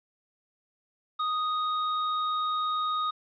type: tone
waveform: square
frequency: 1244.5 Hz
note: D#6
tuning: in tune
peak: -27 dBFS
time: 1.19-3.11 s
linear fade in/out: 10 ms
effects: resampled to 11025 Hz + 10-bit